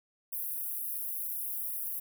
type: high-pass noise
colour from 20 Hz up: pink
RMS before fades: -36 dBFS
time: 0.32-2 s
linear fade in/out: 10 ms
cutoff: 11000 Hz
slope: 48 dB/octave
effects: none